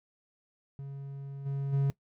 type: tone with level steps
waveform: triangle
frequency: 138.59 Hz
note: C#3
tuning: in tune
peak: -36 / -28 / -22 dBFS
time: 0.79-1.9 s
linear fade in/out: 0 ms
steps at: 1.45 / 1.72 s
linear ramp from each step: 20 ms
effects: noise-tail reverb RT60 0.1 s tail -20 dB re dry